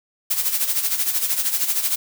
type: noise with tremolo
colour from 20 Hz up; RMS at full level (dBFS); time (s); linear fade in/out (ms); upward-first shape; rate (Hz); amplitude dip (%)
blue; -19; 0.3-1.96; 10; sine; 13; 65
effects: none